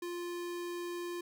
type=tone; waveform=square; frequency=349.2 Hz; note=F4; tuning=in tune; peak=-38 dBFS; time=0.02-1.21 s; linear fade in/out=5 ms; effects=none